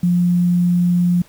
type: tone with quantisation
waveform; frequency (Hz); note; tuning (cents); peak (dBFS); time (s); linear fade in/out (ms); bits
sine; 176.2; F3; +16; -12; 0.03-1.22; 5; 7
effects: pink hiss -49 dBFS RMS until 1.28 s